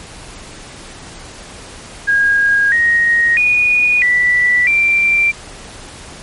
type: tone with pitch steps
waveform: sine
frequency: 1632 / 1875 / 2459 / 1965 / 2358 Hz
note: G#6 / A#6 / D#7 / B6 / D7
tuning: -31 / +10 / -21 / -9 / +6 cents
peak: -9 dBFS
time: 2.07-5.32 s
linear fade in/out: 20 ms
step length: 650 ms
effects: pink hiss -34 dBFS RMS until 6.22 s + MP3 48 kbps